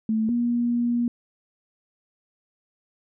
sine tone pair in turn, 220 / 238.8 Hz, A3 / A#3, 0 / +42 cents, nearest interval minor second, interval 142 cents, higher second, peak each -20 dBFS, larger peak neither, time 0.09-0.29 / 0.29-1.08 s, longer second, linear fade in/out 2 ms, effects none

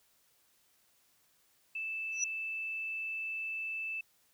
sine tone, 2637 Hz, E7, in tune, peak -35 dBFS, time 1.75-4.01 s, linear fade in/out 5 ms
sine tone with exponential growth, 5880 Hz, F#8, 12 cents flat, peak -25 dBFS, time 2.12-2.24 s, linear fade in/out 2 ms, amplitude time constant 26 ms
effects tanh soft clip ceiling -19 dBFS + white hiss -70 dBFS RMS until 4.33 s

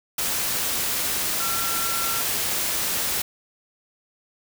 sine tone in noise, 1360 Hz, F6, 46 cents flat, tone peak -30 dBFS, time 1.4-2.21 s, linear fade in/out 5 ms, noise white, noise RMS -25 dBFS, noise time 0.18-3.22 s, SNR -8 dB, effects none

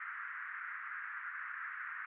pink band-pass noise, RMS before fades -44 dBFS, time 0-2.06 s, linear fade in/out 5 ms, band 1300 to 1900 Hz, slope 48 dB/octave, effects none

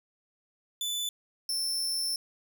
sawtooth tone pair in turn, 3494 / 5357 Hz, A7 / E8, -13 / +27 cents, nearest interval perfect fifth, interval 740 cents, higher second, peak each -27 / -26 dBFS, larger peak second, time 0.81-1.09 / 1.49-2.16 s, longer second, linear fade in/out 2 ms, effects none

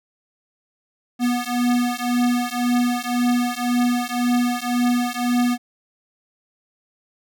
square beating tone pair, 243.1 / 245 Hz, B3 / B3, -27 / -14 cents, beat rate 1.9 Hz, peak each -22 dBFS, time 1.19-5.58 s, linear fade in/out 50 ms, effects none

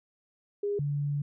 sine tone pair in turn, 407.8 / 144.18 Hz, G#4 / D3, -32 / -32 cents, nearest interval octave + tritone, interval 1800 cents, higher first, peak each -27 dBFS, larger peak neither, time 0.63-0.79 / 0.79-1.22 s, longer second, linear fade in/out 5 ms, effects none

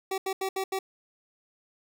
25% pulse tone bursts at uneven times, 383.3 Hz, G4, 39 cents flat, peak -24 dBFS, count 5, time 0.11-0.18 / 0.26-0.33 / 0.41-0.49 / 0.56-0.64 / 0.72-0.79 s, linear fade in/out 5 ms, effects none

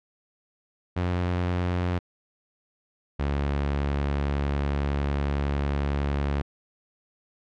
sawtooth tone pair in turn, 89 / 70.93 Hz, F2 / C#2, +33 / +40 cents, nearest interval major third, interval 393 cents, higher first, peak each -20 dBFS, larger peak neither, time 0.96-1.99 / 3.19-6.42 s, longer second, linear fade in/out 10 ms, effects low-pass 3000 Hz 12 dB/octave

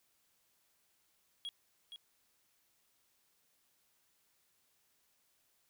triangle tone with echo, 3300 Hz, G#7, 12 cents flat, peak -38 dBFS, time 1.45-1.49 s, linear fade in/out 0 ms, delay 470 ms, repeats 1, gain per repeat -7 dB, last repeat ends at 1.96 s, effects white hiss -75 dBFS RMS until 5.69 s

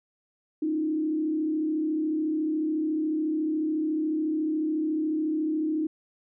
sine tone with frequency modulation, 311.1 Hz, D#4, in tune, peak -24 dBFS, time 0.62-5.87 s, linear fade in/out 5 ms, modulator 34 Hz, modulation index 0.57, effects none

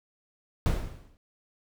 brown noise with exponential decay, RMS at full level -22 dBFS, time 0.66-1.17 s, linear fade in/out 0 ms, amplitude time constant 110 ms, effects none

